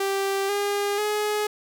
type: tone with pitch steps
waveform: sawtooth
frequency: 392 / 406.1 / 420.6 Hz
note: G4 / G#4 / G#4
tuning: 0 / -39 / +22 cents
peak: -19 dBFS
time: 0-1.47 s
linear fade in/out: 5 ms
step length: 490 ms
effects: none